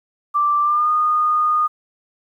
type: tone with pitch glide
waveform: sine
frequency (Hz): 1174.7 to 1227.4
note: D6 to D#6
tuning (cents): 0 to -24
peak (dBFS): -14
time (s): 0.34-1.68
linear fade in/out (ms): 20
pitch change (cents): +76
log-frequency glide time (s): 0.62-0.9
effects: 9-bit